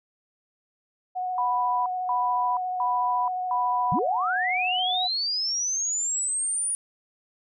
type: tone with vibrato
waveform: sine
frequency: 734 Hz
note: F#5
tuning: 14 cents flat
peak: -26 dBFS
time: 1.15-5.08 s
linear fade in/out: 20 ms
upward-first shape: square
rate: 14 Hz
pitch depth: 10 cents each way
type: tone bursts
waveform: sine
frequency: 987.8 Hz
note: B5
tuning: in tune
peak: -23 dBFS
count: 4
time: 1.38-3.99 s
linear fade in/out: 2 ms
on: 480 ms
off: 230 ms
type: linear sweep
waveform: sine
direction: up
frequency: 125.7 to 9650 Hz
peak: -24 dBFS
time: 3.92-6.75 s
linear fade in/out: 0 ms
effects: none